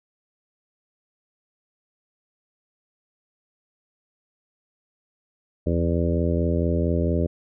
harmonic tone with a mistuned harmonic, 84.4 Hz, E2, 41 cents sharp, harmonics 1 / 2 / 3 / 4 / 5 / 6 / 7, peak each -23 / -26 / -28 / -29 / -30 / -31 / -31 dBFS, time 5.66-7.27 s, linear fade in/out 10 ms, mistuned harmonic 1, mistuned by -66 cents, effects none

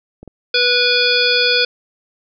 clicks, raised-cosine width 2 ms, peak -22 dBFS, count 2, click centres 0.23 / 0.277 s
harmonic tone, 490 Hz, B4, 14 cents flat, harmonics 1 / 3 / 5 / 7 / 9 / 10, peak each -19 / -19 / -19 / -19 / -19 / -19 dBFS, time 0.54-1.65 s, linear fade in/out 5 ms
effects none

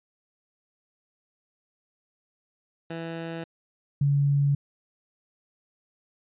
15% pulse / sine tone pair in turn, 165.3 / 141.72 Hz, E3 / C#3, +5 / +39 cents, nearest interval minor third, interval 266 cents, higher first, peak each -26 / -19 dBFS, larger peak second, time 2.9-3.44 / 4.01-4.55 s, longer neither, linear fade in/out 5 ms, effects resampled to 8000 Hz

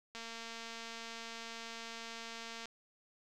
click train, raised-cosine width 0.2 ms, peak -29 dBFS, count 575, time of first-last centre 0.15-2.657 s, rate 229 Hz, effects none

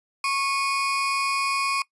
35% pulse tone pair together, 1099.4 / 2468 Hz, C#6 / D#7, -15 / -15 cents, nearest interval octave + major second, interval 1400 cents, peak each -23 / -24 dBFS, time 0.24-1.82 s, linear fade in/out 2 ms, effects noise-tail reverb RT60 0.1 s tail -21 dB re dry + resampled to 24000 Hz

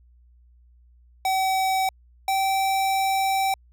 square tone pair in turn, 762 / 774 Hz, G5 / G5, -49 / -22 cents, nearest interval unison, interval 27 cents, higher second, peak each -21 dBFS, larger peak neither, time 1.25-1.89 / 2.28-3.54 s, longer second, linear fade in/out 2 ms, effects added 60 Hz sine -52 dBFS peak until 3.72 s

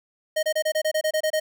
square tone bursts, 622.3 Hz, D#5, in tune, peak -21 dBFS, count 11, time 0.36-1.4 s, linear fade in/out 10 ms, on 70 ms, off 27 ms, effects none

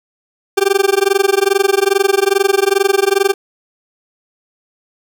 40% pulse tone with amplitude modulation, 393.4 Hz, G4, 6 cents sharp, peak -6 dBFS, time 0.57-3.34 s, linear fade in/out 10 ms, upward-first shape sine, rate 22.4 Hz, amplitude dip 100%, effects none

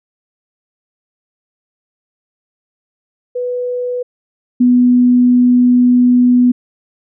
sine tone pair in turn, 493.9 / 246.9 Hz, B4 / B3, 0 / 0 cents, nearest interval octave, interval 1200 cents, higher first, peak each -16 / -6 dBFS, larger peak second, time 3.35-4.03 / 4.6-6.52 s, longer second, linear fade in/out 10 ms, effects none

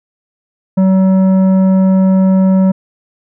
sine tone with tanh clipping, 189.4 Hz, F#3, 41 cents sharp, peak -8 dBFS, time 0.77-2.72 s, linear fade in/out 10 ms, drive 10 dB, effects none

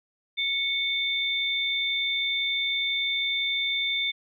sine tone pair together, 2217 / 3565 Hz, C#7 / A7, 0 / +22 cents, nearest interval minor sixth, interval 822 cents, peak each -28 / -26 dBFS, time 0.37-4.12 s, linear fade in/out 20 ms, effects none

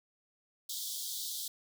pink high-pass noise, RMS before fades -39 dBFS, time 0.69-1.48 s, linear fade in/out 5 ms, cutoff 3300 Hz, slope 96 dB/octave, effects none

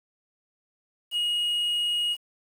triangle tone with quantisation, 2884 Hz, F#7, 45 cents flat, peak -22 dBFS, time 1.11-2.17 s, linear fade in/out 50 ms, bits 8, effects none

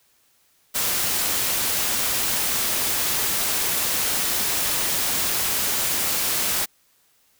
white noise, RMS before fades -23 dBFS, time 0.74-6.66 s, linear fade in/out 20 ms, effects white hiss -62 dBFS RMS until 7.39 s

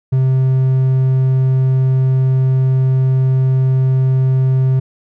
triangle tone, 131.1 Hz, C3, 4 cents sharp, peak -8 dBFS, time 0.12-4.8 s, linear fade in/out 10 ms, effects none

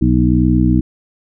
harmonic tone with a mistuned harmonic, 61.3 Hz, B1, 12 cents flat, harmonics 1 / 2 / 3 / 4 / 5, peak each -16 / -16 / -16 / -16 / -16 dBFS, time 0.01-0.81 s, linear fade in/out 10 ms, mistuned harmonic 5, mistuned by +37 cents, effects none

